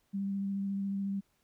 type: tone with vibrato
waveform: sine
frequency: 197.2 Hz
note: G3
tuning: 11 cents sharp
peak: -31 dBFS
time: 0.13-1.21 s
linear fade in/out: 20 ms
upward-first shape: square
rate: 14 Hz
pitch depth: 10 cents each way
effects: pink hiss -74 dBFS RMS until 1.43 s